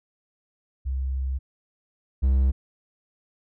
sine / triangle tone pair in turn, 66 / 66 Hz, C2 / C2, +16 / +16 cents, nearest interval unison, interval 0 cents, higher neither, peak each -24 / -15 dBFS, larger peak second, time 0.85-1.39 / 2.22-2.52 s, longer first, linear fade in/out 20 ms, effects none

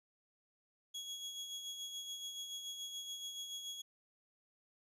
30% pulse tone with tremolo, 3329 Hz, G#7, 3 cents sharp, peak -38 dBFS, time 0.94-3.82 s, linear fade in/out 10 ms, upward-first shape sine, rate 7 Hz, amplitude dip 45%, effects resampled to 32000 Hz + 13-bit

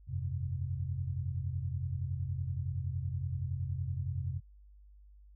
sine chord, F suspended second, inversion none, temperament equal, 87.31 / 98 / 130.81 Hz, F2 / G2 / C3, 0 / 0 / 0 cents, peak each -36 / -39 / -37 dBFS, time 0.07-4.41 s, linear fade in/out 50 ms, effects added 50 Hz sine -54 dBFS peak until 5.35 s

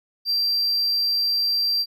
triangle tone, 4713 Hz, D8, 5 cents sharp, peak -18 dBFS, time 0.25-1.86 s, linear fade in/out 50 ms, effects none

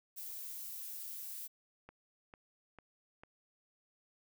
violet noise, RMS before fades -45 dBFS, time 0.16-1.48 s, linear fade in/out 20 ms
click train, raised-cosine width 0.5 ms, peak -37 dBFS, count 4, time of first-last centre 1.89-3.235 s, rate 2.23 Hz
effects none

